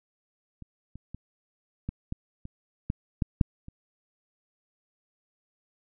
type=clicks; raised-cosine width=5 ms; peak=-30 / -30 / -26 / -19 / -19 / -27 / -15 / -12 / -7 / -30 dBFS; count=10; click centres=0.623 / 0.956 / 1.146 / 1.89 / 2.124 / 2.454 / 2.901 / 3.222 / 3.412 / 3.684 s; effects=none